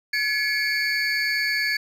triangle tone cluster, 1701 / 2186 / 2335 / 4511 Hz, G#6 / C#7 / D7 / C#8, +41 / -25 / -11 / +29 cents, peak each -23 / -25 / -31 / -26 dBFS, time 0.13-1.77 s, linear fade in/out 5 ms, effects none

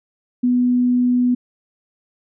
sine tone, 247.1 Hz, B3, 1 cent sharp, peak -13 dBFS, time 0.43-1.35 s, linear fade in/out 10 ms, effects none

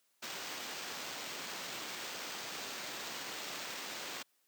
violet noise with sample-and-hold, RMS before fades -43 dBFS, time 0.22-4.23 s, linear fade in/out 10 ms, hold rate 11025 Hz, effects white hiss -75 dBFS RMS until 4.47 s + high-pass 200 Hz 12 dB/octave

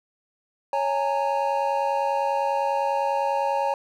triangle tone cluster, 555 / 830 / 920 Hz, C#5 / G#5 / A#5, +2 / -1 / -23 cents, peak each -24 dBFS, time 0.73-3.74 s, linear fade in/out 2 ms, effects none

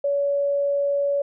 sine tone, 566 Hz, C#5, 36 cents sharp, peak -19 dBFS, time 0.04-1.22 s, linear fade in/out 5 ms, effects none

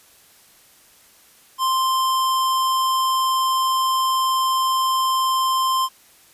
square tone, 1046.5 Hz, C6, in tune, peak -18 dBFS, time 1.58-5.89 s, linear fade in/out 50 ms, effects white hiss -52 dBFS RMS until 6.33 s + resampled to 32000 Hz

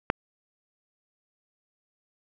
click, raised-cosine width 0.5 ms, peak -6 dBFS, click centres 0.101 s, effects none

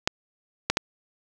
clicks, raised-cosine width 0.2 ms, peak -3 dBFS, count 3, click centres 0.075 / 0.7 / 0.771 s, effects none

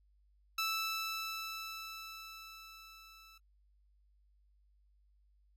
15% pulse tone with level ramp, 1318.5 Hz, E6, in tune, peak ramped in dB -26 to -51 dBFS, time 0.58-3.38 s, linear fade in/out 5 ms, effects added 50 Hz sine -66 dBFS peak until 5.56 s + AAC 64 kbps

